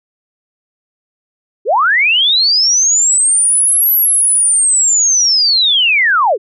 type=linear two-way sweep; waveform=sine; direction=up then down; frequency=349.2 to 11840 to 349.2 Hz; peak=-8 dBFS; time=1.65-6.38 s; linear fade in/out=50 ms; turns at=3.93 s; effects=none